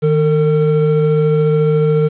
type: tone pair together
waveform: triangle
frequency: 155.56 / 452.6 Hz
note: D#3 / A4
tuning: 0 / +49 cents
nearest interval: octave + tritone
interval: 1849 cents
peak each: -11 dBFS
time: 0.02-2.09 s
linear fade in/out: 20 ms
effects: resampled to 8000 Hz + 7-bit